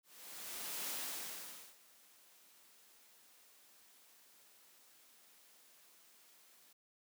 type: noise with ADSR envelope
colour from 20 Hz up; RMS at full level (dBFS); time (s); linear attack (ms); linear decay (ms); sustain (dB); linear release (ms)
white; -41; 0.03-6.73; 870; 850; -24; 5
effects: high-pass 200 Hz 12 dB/octave